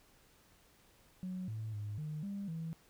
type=tone with pitch steps; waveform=sine; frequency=184.3 / 109.9 / 104.1 / 152.5 / 199.7 / 163 Hz; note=F#3 / A2 / G#2 / D#3 / G3 / E3; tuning=-7 / -2 / +5 / -34 / +32 / -19 cents; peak=-37 dBFS; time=1.23-2.73 s; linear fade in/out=0 ms; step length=250 ms; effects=tanh soft clip ceiling -34 dBFS + pink hiss -66 dBFS RMS until 2.89 s